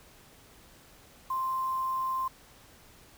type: tone with quantisation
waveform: sine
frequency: 1046.5 Hz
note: C6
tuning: in tune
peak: -28 dBFS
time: 1.3-2.28 s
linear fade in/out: 5 ms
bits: 8
effects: pink hiss -56 dBFS RMS until 3.17 s